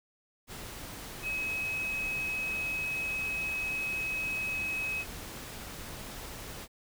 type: tone in noise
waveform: sine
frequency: 2552 Hz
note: D#7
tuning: 43 cents sharp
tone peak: -31 dBFS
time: 1.22-5.05 s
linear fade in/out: 50 ms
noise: pink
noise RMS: -43 dBFS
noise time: 0.47-6.68 s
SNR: +9 dB
effects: none